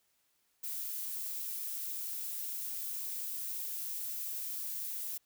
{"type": "noise", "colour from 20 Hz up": "violet", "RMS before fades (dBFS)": -39, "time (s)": [0.63, 5.18], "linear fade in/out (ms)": 10, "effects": ["white hiss -75 dBFS RMS until 5.25 s"]}